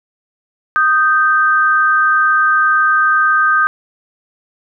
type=tone pair together; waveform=sine; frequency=1239 / 1561 Hz; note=D#6 / G6; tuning=-8 / -8 cents; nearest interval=major third; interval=400 cents; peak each=-12 dBFS; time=0.76-3.67 s; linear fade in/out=0 ms; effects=none